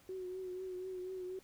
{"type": "tone with vibrato", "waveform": "sine", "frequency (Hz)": 370, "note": "F#4", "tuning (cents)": 0, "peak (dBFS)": -40, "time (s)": [0.09, 1.39], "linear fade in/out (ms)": 2, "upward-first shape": "triangle", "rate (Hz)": 4.1, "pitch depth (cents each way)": 43, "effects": ["pink hiss -65 dBFS RMS until 1.43 s"]}